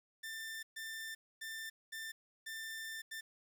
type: tone bursts at uneven times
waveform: sawtooth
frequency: 1786 Hz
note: A6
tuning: 25 cents sharp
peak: -39 dBFS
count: 6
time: 0.23-0.63 / 0.76-1.15 / 1.41-1.7 / 1.92-2.12 / 2.46-3.02 / 3.11-3.21 s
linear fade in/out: 10 ms
effects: 11-bit